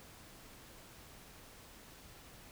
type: silence
effects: pink hiss -56 dBFS RMS until 2.51 s